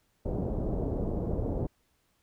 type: low-pass noise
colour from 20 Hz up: pink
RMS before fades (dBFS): -31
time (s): 0.25-1.67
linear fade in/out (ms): 10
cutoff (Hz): 610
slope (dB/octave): 24
effects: pink hiss -72 dBFS RMS until 2.22 s